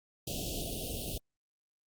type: band-stop noise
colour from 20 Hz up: pink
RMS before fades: -37 dBFS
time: 0.27-1.18 s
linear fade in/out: 5 ms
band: 730 to 2700 Hz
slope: 96 dB/octave
effects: Opus 48 kbps